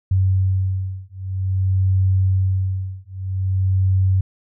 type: beating tone pair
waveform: sine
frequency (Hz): 94.4 / 94.91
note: F#2 / F#2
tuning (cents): +35 / +45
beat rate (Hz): 0.51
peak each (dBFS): -19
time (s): 0.11-4.21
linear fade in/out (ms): 5
effects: none